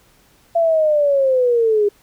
sine linear sweep, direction down, 680 to 403.7 Hz, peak -12 dBFS, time 0.55-1.89 s, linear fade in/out 10 ms, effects pink hiss -54 dBFS RMS until 2.02 s

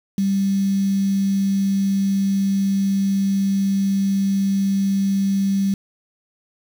sine tone with quantisation, 196 Hz, G3, in tune, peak -16 dBFS, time 0.18-5.74 s, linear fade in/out 2 ms, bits 6, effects none

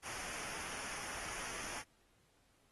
pink noise with comb filter, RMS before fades -45 dBFS, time 0.02-1.84 s, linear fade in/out 50 ms, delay 0.25 ms, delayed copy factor -0.7, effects pink hiss -73 dBFS RMS until 2.71 s + AAC 32 kbps

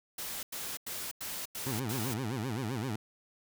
white noise bursts, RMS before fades -39 dBFS, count 6, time 0.18-2.14 s, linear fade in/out 5 ms, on 250 ms, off 92 ms
20% pulse tone with vibrato, 119.3 Hz, A#2, 41 cents sharp, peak -28 dBFS, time 1.66-2.96 s, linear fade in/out 5 ms, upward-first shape sine, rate 7.7 Hz, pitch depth 240 cents each way
effects none

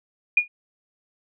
sine tone with exponential decay, 2438 Hz, D#7, 36 cents flat, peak -10 dBFS, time 0.37-0.48 s, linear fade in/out 5 ms, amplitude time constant 22 ms, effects none

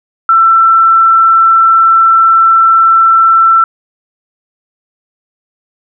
sine tone, 1339 Hz, E6, 27 cents sharp, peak -3 dBFS, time 0.29-3.64 s, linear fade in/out 2 ms, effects none

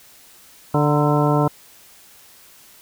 harmonic tone with a mistuned harmonic, 147.5 Hz, D3, 8 cents sharp, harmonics 1 / 2 / 3 / 4 / 5 / 6 / 7 / 9, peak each -18 / -21 / -23 / -24 / -25 / -26 / -26 / -28 dBFS, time 0.74-1.48 s, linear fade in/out 5 ms, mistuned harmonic 6, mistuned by +74 cents, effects white hiss -48 dBFS RMS until 2.81 s

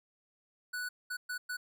square tone bursts at uneven times, 1480 Hz, F#6, in tune, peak -36 dBFS, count 4, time 0.73-0.89 / 1.1-1.17 / 1.29-1.38 / 1.49-1.57 s, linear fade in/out 10 ms, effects none

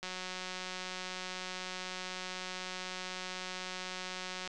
click train, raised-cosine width 0.2 ms, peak -23 dBFS, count 819, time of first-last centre 0.03-4.476 s, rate 184 Hz, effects resampled to 24000 Hz

